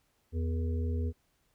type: harmonic tone with a mistuned harmonic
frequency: 82.41 Hz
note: E2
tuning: in tune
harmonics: 1 / 3 / 5 / 6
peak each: -29 / -39 / -43 / -45 dBFS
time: 0.32-1.13 s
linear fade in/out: 50 ms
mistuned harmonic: 6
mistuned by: -66 cents
effects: pink hiss -73 dBFS RMS until 1.54 s